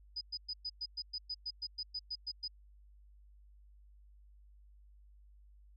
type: tone bursts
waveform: sine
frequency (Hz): 4978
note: D#8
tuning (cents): 0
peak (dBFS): -36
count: 15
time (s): 0.16-2.48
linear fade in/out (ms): 10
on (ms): 52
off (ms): 110
effects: added 50 Hz sine -57 dBFS peak until 5.76 s + MP3 32 kbps